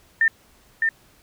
sine tone with echo, 1805 Hz, A6, 44 cents sharp, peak -14 dBFS, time 0.21-0.28 s, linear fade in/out 2 ms, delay 610 ms, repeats 1, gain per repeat -3 dB, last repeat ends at 0.89 s, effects pink hiss -56 dBFS RMS until 1.22 s

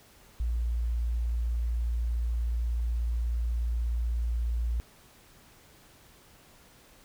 sine tone, 58.27 Hz, A#1, in tune, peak -26 dBFS, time 0.4-4.8 s, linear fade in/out 0 ms, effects pink hiss -57 dBFS RMS until 7.04 s

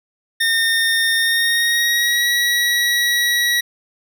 25% pulse tone with pitch glide, 1826 to 1920.1 Hz, A#6 to B6, -36 to -49 cents, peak -11 dBFS, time 0.4-3.61 s, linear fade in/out 10 ms, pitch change +87 cents, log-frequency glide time 1.17-2.28 s, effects none

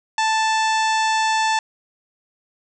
harmonic tone with a mistuned harmonic, 880 Hz, A5, in tune, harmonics 1 / 2 / 3 / 4 / 5 / 6 / 7 / 8 / 9, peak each -18 / -24 / -28 / -30 / -32 / -34 / -35 / -36 / -37 dBFS, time 0.18-1.59 s, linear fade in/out 2 ms, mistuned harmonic 6, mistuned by +30 cents, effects none

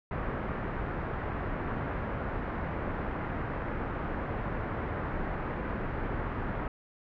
pink low-pass noise, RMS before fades -34 dBFS, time 0.11-6.68 s, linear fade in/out 2 ms, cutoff 1800 Hz, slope 24 dB/octave, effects none

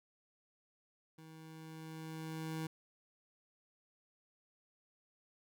25% pulse tone with level ramp, 159.4 Hz, D#3, 42 cents sharp, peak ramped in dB -50 to -34 dBFS, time 1.18-2.67 s, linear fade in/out 5 ms, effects none

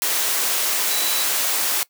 sine tone in noise, 3951 Hz, B7, in tune, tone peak -27 dBFS, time 0.91-1.24 s, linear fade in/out 0 ms, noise white, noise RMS -21 dBFS, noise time 0.02-1.83 s, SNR -9 dB, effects noise-tail reverb RT60 0.1 s tail -20 dB re dry + high-pass 400 Hz 12 dB/octave

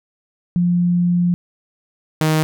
sine / sawtooth tone pair in turn, 175.6 / 156.44 Hz, F3 / D#3, +10 / +10 cents, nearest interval major second, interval 200 cents, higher first, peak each -13 / -10 dBFS, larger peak second, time 0.56-1.34 / 2.21-2.43 s, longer first, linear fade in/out 0 ms, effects none

